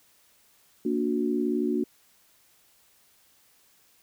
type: chord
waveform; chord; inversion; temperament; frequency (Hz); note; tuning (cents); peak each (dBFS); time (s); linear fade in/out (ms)
sine; Bb augmented; none; just; 233.1 / 291.4 / 364.2; Bb3 / D4 / F#4; 0 / -13 / -27; -28; 0.85-1.84; 5
effects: white hiss -62 dBFS RMS until 4.02 s